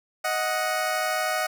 20% pulse tone pair together, 625 / 737.6 Hz, D#5 / F#5, +8 / -6 cents, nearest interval minor third, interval 286 cents, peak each -22 dBFS, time 0.24-1.47 s, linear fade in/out 10 ms, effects none

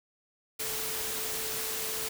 sine tone in noise, 440 Hz, A4, in tune, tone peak -43 dBFS, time 0.59-2.09 s, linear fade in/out 10 ms, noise white, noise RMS -34 dBFS, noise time 0.59-2.09 s, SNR -12 dB, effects none

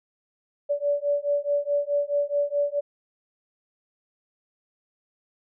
sine beating tone pair, 574 / 578.7 Hz, D5 / D5, -40 / -26 cents, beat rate 4.7 Hz, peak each -25 dBFS, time 0.69-2.81 s, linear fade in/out 20 ms, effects none

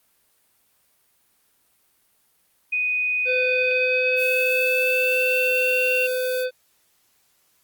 sine tone with pitch glide, 2489 to 2730 Hz, D#7 to F7, 0 to -40 cents, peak -20 dBFS, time 2.72-6.07 s, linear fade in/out 10 ms, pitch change +160 cents, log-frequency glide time 3.5-5.79 s
harmonic tone, 507 Hz, B4, 45 cents sharp, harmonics 1 / 3 / 5 / 7 / 9, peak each -22 / -32 / -36 / -39 / -41 dBFS, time 3.25-6.51 s, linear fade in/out 50 ms
violet noise, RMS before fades -35 dBFS, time 4.16-6.46 s, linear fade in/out 50 ms
effects white hiss -64 dBFS RMS until 7.63 s + Opus 32 kbps

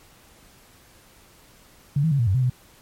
sine tone with pitch steps, 142.6 / 161.1 / 139.8 / 117.7 / 94.8 / 129.5 / 125.7 Hz, C#3 / E3 / C#3 / A#2 / F#2 / C3 / B2, +49 / -39 / +15 / +17 / +43 / -17 / +31 cents, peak -17 dBFS, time 1.96-2.499 s, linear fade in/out 5 ms, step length 77 ms, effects pink hiss -53 dBFS RMS until 2.81 s + MP3 64 kbps

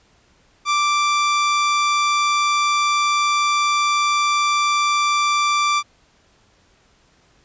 sawtooth tone, 1174.7 Hz, D6, in tune, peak -12 dBFS, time 0.65-5.83 s, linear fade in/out 50 ms, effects pink hiss -57 dBFS RMS until 7.44 s + resampled to 16000 Hz

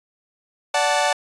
sawtooth chord, D major, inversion none, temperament equal with one note detuned, 581.9 / 740 / 880 Hz, D5 / F#5 / A5, -16 / 0 / 0 cents, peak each -18 dBFS, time 0.74-1.13 s, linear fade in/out 5 ms, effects resampled to 22050 Hz

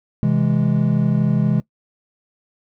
triangle chord, C augmented, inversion none, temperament equal with one note detuned, 130.81 / 163.3 / 207.7 Hz, C3 / E3 / G#3, 0 / -16 / 0 cents, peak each -17 dBFS, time 0.23-1.6 s, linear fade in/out 0 ms, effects noise-tail reverb RT60 0.1 s tail -20 dB re dry

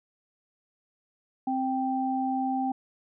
sine tone pair together, 261.9 / 784 Hz, C4 / G5, +2 / 0 cents, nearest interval octave + perfect fifth, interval 1898 cents, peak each -28 dBFS, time 1.47-2.72 s, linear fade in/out 5 ms, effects none

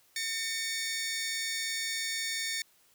15% pulse tone pair together, 1814.3 / 2237 Hz, A#6 / C#7, -47 / +15 cents, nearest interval major third, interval 362 cents, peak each -28 dBFS, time 0.16-2.62 s, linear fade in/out 2 ms, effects white hiss -65 dBFS RMS until 2.94 s

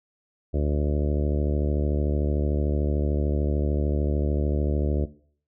harmonic tone, 73.42 Hz, D2, in tune, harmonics 1 / 2 / 3 / 4 / 5 / 6 / 7 / 8 / 9, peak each -23 / -30 / -34 / -32 / -32 / -36 / -37 / -37 / -41 dBFS, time 0.53-5.06 s, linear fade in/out 20 ms, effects noise-tail reverb RT60 0.5 s tail -17 dB re dry

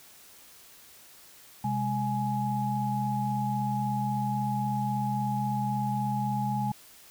sine tone cluster, 128.9 / 205.2 / 838 Hz, C3 / G#3 / G#5, -26 / -21 / +15 cents, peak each -31 / -31 / -30 dBFS, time 1.64-6.72 s, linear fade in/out 5 ms, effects white hiss -53 dBFS RMS until 7.1 s

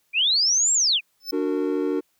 sine linear two-way sweep, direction up then down, 2304 to 7650 to 2304 Hz, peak -17 dBFS, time 0.13-1.01 s, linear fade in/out 50 ms, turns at 0.73 s
square tone with exponential growth, 5274 Hz, E8, in tune, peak -23 dBFS, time 1.2-1.31 s, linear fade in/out 5 ms, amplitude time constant 23 ms
triangle chord, D augmented, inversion none, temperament just, 293.7 / 367.1 / 458.9 Hz, D4 / F#4 / A#4, 0 / -14 / -27 cents, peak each -23 / -24 / -25 dBFS, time 1.32-2.01 s, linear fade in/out 20 ms
effects white hiss -68 dBFS RMS until 2.19 s

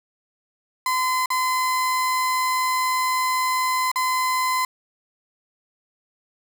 35% pulse tone with dropouts, 1023 Hz, C6, 39 cents flat, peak -18 dBFS, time 0.86-4.65 s, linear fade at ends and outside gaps 2 ms, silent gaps 1.259-1.303 / 3.916-3.958 s, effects none

